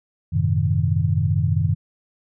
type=chord; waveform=sine; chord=F# diminished seventh; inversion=none; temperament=equal with one note detuned; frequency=92.5 / 107.55 / 130.81 / 155.56 Hz; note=F#2 / A2 / C3 / Eb3; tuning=0 / -39 / 0 / 0 cents; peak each=-21 / -23 / -24 / -22 dBFS; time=0.32-1.75 s; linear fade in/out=20 ms; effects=none